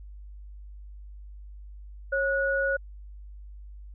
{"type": "tone pair together", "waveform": "sine", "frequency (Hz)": [546.9, 1460], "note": ["C#5", "F#6"], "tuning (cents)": [-23, -24], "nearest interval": "octave + perfect fourth", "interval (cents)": 1699, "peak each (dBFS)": -26, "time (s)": [2.12, 2.77], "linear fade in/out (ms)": 10, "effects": ["added 50 Hz sine -41 dBFS peak until 3.94 s"]}